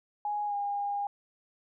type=tone with pitch glide; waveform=sine; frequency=830.6 to 810.7 Hz; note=G#5 to G#5; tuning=0 to -42 cents; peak=-29 dBFS; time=0.25-1.07 s; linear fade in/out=2 ms; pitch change=-42 cents; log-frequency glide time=0.46-0.55 s; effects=none